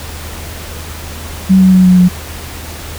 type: tone with pitch steps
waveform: sine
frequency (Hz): 189.4 / 187.12 / 184.86 / 182.63 / 180.43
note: F#3 / F#3 / F#3 / F#3 / F#3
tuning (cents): +41 / +20 / -1 / -22 / -43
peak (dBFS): -3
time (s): 1.49-2.09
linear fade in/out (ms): 20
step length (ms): 120
effects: added 79 Hz sine -27 dBFS peak until 2.98 s + pink hiss -28 dBFS RMS until 2.98 s